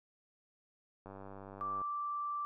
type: click train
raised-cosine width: 1 ms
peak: -35 dBFS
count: 75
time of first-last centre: 1.06-1.816 s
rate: 97.9 Hz
type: tone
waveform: sine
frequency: 1171 Hz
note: D6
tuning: 5 cents flat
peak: -35 dBFS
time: 1.61-2.45 s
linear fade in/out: 0 ms
effects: none